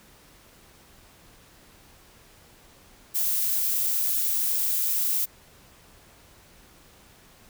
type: noise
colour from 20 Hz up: violet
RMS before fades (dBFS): -25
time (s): 3.14-5.26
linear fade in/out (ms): 20
effects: pink hiss -54 dBFS RMS until 7.49 s

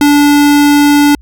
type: tone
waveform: square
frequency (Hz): 290.1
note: D4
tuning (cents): -21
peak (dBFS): -5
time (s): 0.01-1.15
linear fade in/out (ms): 2
effects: added 60 Hz sine -34 dBFS peak until 1.21 s

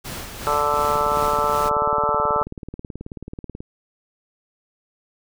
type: noise with tremolo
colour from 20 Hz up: pink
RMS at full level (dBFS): -31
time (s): 0.04-1.7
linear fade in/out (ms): 20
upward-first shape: sine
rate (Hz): 2.7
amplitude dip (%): 45
type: harmonic tone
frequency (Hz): 146.83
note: D3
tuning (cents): 0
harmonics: 3 / 4 / 5 / 6 / 7 / 8 / 9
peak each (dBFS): -27 / -25 / -32 / -24 / -28 / -26 / -22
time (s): 0.47-2.43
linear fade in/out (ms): 0
type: click train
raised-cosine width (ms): 3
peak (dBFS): -20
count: 54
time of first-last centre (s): 0.74-3.605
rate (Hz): 18.5
effects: none

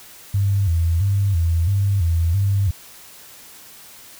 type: tone with vibrato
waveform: sine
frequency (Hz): 91.1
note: F#2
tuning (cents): -26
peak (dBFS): -15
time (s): 0.34-2.71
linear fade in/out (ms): 5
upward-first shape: square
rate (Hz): 1.5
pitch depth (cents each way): 150
effects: white hiss -43 dBFS RMS until 4.19 s

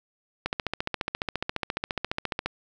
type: click train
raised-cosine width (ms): 0.3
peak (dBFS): -11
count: 30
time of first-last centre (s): 0.46-2.46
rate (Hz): 14.5
effects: none

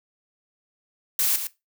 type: noise with echo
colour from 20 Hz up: blue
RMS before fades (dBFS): -22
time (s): 1.19-1.36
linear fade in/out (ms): 2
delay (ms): 110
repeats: 1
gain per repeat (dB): -8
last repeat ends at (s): 1.47
effects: noise-tail reverb RT60 0.2 s tail -17 dB re dry

